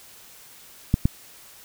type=clicks; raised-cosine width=5 ms; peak=-5 dBFS; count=2; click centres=0.941 / 1.055 s; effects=white hiss -48 dBFS RMS until 1.64 s